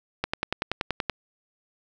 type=click train; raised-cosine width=0.3 ms; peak=-9 dBFS; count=10; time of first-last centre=0.24-1.097 s; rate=10.5 Hz; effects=none